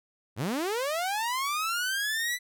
sawtooth linear sweep, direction up, 87.4 to 2000 Hz, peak -24 dBFS, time 0.36-2.39 s, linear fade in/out 50 ms, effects none

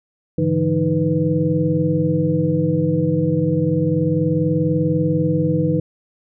sine tone cluster, 103.3 / 147.1 / 167.4 / 312.5 / 493.9 Hz, G#2 / D3 / E3 / D#4 / B4, -9 / +3 / +27 / +8 / 0 cents, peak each -27 / -21 / -20 / -21 / -22 dBFS, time 0.38-5.8 s, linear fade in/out 5 ms, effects none

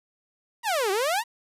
sawtooth exponential two-way sweep, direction down then up, 988 to 370 to 988 Hz, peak -19 dBFS, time 0.63-1.24 s, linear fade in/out 50 ms, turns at 0.91 s, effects resampled to 32000 Hz + 9-bit

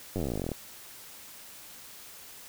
slowing click train, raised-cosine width 2 ms, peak -19 dBFS, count 22, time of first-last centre 0.16-0.517 s, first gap 10 ms, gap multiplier 1.05, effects white hiss -48 dBFS RMS until 2.48 s

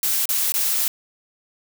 blue noise with dropouts, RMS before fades -21 dBFS, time 0.03-0.88 s, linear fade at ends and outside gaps 1 ms, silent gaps 0.256-0.29 / 0.521-0.54 s, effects none

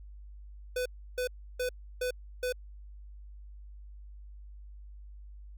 square tone bursts, 500 Hz, B4, 21 cents sharp, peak -30 dBFS, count 5, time 0.76-2.525 s, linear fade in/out 5 ms, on 97 ms, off 320 ms, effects added 50 Hz sine -45 dBFS peak until 5.57 s

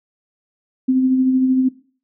sine tone with tremolo, 259.3 Hz, C4, 15 cents flat, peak -11 dBFS, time 0.88-1.69 s, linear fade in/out 10 ms, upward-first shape sine, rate 13 Hz, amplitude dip 35%, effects noise-tail reverb RT60 0.4 s tail -18 dB re dry

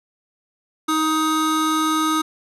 square tone pair together, 313.8 / 1255 Hz, D#4 / D#6, +15 / +15 cents, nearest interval 2 octaves, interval 2400 cents, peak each -21 dBFS, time 0.88-2.22 s, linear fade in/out 10 ms, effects low-pass 12000 Hz 12 dB/octave

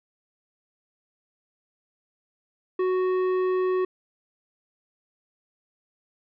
sine tone with tanh clipping, 370 Hz, F#4, in tune, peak -23 dBFS, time 2.79-3.85 s, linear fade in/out 5 ms, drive 11 dB, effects none

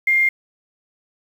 sine tone with quantisation, 2114 Hz, C7, 17 cents sharp, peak -13 dBFS, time 0.07-0.29 s, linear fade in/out 5 ms, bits 7, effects none

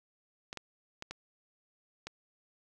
clicks, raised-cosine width 0.2 ms, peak -23 dBFS, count 5, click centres 0.529 / 0.573 / 1.024 / 1.11 / 2.07 s, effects none

